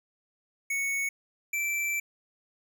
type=tone pair in turn; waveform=square; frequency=2217 / 2335 Hz; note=C#7 / D7; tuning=0 / -11 cents; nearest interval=minor second; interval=89 cents; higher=second; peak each=-28 dBFS; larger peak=neither; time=0.7-1.09 / 1.53-2 s; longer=second; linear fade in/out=5 ms; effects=none